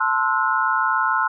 sine chord, F# half-diminished seventh, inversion first, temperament equal with one note detuned, 880 / 1046.5 / 1318.5 / 1445.3 Hz, A5 / C6 / E6 / F#6, 0 / 0 / 0 / -41 cents, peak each -24 / -22 / -23 / -22 dBFS, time 0-1.28 s, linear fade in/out 10 ms, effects none

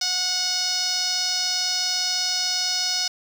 5% pulse tone with low-pass filter, 733 Hz, F#5, 16 cents flat, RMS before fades -24 dBFS, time 0.01-3.08 s, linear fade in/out 5 ms, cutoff 5200 Hz, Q 5.1, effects 7-bit

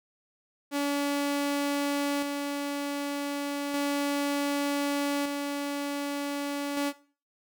sawtooth tone with tremolo, 285.1 Hz, C#4, 49 cents sharp, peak -22 dBFS, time 0.71-6.93 s, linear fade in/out 50 ms, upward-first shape square, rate 0.33 Hz, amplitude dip 35%, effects noise-tail reverb RT60 0.4 s tail -17 dB re dry

